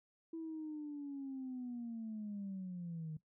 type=linear sweep; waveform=sine; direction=down; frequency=329.6 to 152.9 Hz; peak=-40 dBFS; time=0.33-3.17 s; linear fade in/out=5 ms; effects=noise-tail reverb RT60 0.1 s tail -17 dB re dry + tanh soft clip ceiling -37 dBFS